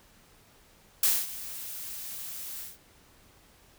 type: noise with ADSR envelope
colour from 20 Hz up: blue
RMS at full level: -22 dBFS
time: 1.03-2.78 s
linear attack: 4 ms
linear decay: 230 ms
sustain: -17 dB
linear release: 170 ms
effects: pink hiss -59 dBFS RMS until 3.78 s